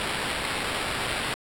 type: noise with sample-and-hold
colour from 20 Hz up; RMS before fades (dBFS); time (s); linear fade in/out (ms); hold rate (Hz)
blue; -29; 0-1.34; 0; 6300
effects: low-pass 12000 Hz 12 dB/octave